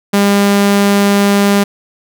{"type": "tone", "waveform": "sawtooth", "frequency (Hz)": 201.2, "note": "G3", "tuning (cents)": 45, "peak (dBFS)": -4, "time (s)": [0.13, 1.64], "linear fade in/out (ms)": 10, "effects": []}